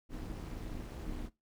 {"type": "noise with amplitude modulation", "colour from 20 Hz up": "brown", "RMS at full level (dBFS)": -38, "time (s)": [0.09, 1.3], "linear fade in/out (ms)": 50, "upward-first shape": "sine", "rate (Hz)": 276, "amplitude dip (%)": 80, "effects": ["noise-tail reverb RT60 0.2 s tail -19 dB re dry"]}